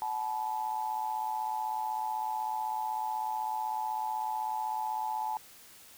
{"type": "tone with amplitude modulation", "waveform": "sine", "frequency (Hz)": 866, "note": "A5", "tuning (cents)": -28, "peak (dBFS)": -27, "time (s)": [0.02, 5.37], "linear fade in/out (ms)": 0, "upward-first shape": "sine", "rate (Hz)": 116, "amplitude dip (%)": 80, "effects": ["white hiss -54 dBFS RMS until 5.97 s"]}